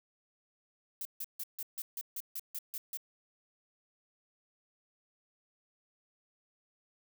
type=noise bursts; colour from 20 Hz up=violet; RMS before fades=-39 dBFS; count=11; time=1.01-2.972 s; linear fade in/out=2 ms; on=42 ms; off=150 ms; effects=none